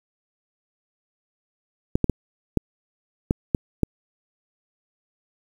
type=clicks; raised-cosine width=3 ms; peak=-5 dBFS; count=7; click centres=1.955 / 2.043 / 2.097 / 2.573 / 3.309 / 3.548 / 3.833 s; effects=7-bit